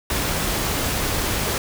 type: noise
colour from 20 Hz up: pink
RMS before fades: -23 dBFS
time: 0.1-1.58 s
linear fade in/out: 2 ms
effects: none